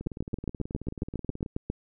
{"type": "two click trains", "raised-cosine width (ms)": 3, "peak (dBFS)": [-16, -24], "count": [13, 28], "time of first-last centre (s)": [[0.07, 1.7], [0.01, 1.462]], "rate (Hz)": [7.36, 18.6], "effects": []}